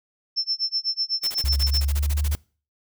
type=tone with tremolo; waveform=sine; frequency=5340 Hz; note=E8; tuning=22 cents sharp; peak=-19 dBFS; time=0.36-1.82 s; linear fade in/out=20 ms; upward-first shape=sine; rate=8 Hz; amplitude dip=95%
type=noise bursts; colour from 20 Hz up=white; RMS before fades=-33 dBFS; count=16; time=1.23-2.356 s; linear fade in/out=10 ms; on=46 ms; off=26 ms
type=tone with pitch glide; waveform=sine; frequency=69.3 to 73.38 Hz; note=C#2 to D2; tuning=0 to -1 cents; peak=-20 dBFS; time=1.44-2.35 s; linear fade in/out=0 ms; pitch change=+99 cents; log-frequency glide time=1.7-2.18 s
effects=noise-tail reverb RT60 0.4 s tail -24 dB re dry